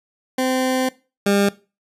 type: tone pair in turn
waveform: 20% pulse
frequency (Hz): 258.4 / 200.7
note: C4 / G3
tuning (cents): -21 / +41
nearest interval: major third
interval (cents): 438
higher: first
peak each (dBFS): -13 / -10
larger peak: second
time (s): 0.38-0.89 / 1.26-1.49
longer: first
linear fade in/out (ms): 5
effects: noise-tail reverb RT60 0.3 s tail -19 dB re dry + resampled to 32000 Hz